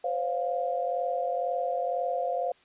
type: tone cluster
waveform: sine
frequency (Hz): 512 / 554 / 702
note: C5 / C#5 / F5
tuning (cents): -38 / -1 / +9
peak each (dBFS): -31 / -34 / -29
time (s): 0.04-2.52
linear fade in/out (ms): 5
effects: white hiss -61 dBFS RMS until 2.64 s + resampled to 8000 Hz